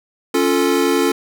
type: chord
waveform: square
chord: Db augmented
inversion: none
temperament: equal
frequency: 277.2 / 349.2 / 440 Hz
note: Db4 / F4 / A4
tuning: 0 / 0 / 0 cents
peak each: -19 dBFS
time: 0.34-1.12 s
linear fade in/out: 5 ms
effects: none